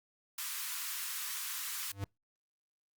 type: high-pass noise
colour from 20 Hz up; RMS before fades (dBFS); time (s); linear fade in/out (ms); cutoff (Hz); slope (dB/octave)
white; -39; 0.38-1.92; 5; 1000; 48
type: tone with exponential growth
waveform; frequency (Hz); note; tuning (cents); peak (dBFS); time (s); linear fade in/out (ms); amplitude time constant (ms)
square; 99.2; G2; +21; -33; 1.88-2.04; 0; 33
effects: noise-tail reverb RT60 0.2 s tail -26 dB re dry + Opus 48 kbps